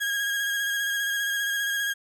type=tone with vibrato; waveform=35% pulse; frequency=1637 Hz; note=G#6; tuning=25 cents flat; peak=-23 dBFS; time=0-1.94 s; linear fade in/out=20 ms; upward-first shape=square; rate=15 Hz; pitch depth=20 cents each way; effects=none